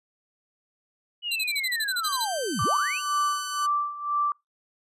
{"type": "linear two-way sweep", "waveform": "sine", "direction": "down then up", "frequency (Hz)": [2960, 85.8, 2960], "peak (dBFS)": -27, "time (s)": [1.22, 3.02], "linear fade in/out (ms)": 50, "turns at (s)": 2.63}
{"type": "tone bursts", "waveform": "sawtooth", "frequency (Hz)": 4032, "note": "B7", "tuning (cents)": 35, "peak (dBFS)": -23, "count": 12, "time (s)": [1.31, 2.25], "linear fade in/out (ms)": 10, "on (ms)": 49, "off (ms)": 32}
{"type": "tone with pitch glide", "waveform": "10% pulse", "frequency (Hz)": [1568, 1502.4], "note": ["G6", "F#6"], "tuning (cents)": [0, 26], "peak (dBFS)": -23, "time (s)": [2.03, 3.67], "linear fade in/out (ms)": 20, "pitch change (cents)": -74, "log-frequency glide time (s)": [2.27, 2.89]}
{"type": "tone with tremolo", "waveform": "sine", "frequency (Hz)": 1171, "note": "D6", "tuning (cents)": -5, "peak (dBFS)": -21, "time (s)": [2.59, 4.32], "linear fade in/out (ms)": 2, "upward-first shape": "sine", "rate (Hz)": 2, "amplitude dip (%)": 80}
{"effects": ["noise-tail reverb RT60 0.2 s tail -25 dB re dry", "resampled to 32000 Hz"]}